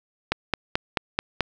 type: click train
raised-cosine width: 0.3 ms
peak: -5 dBFS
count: 6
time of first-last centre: 0.32-1.407 s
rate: 4.6 Hz
effects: none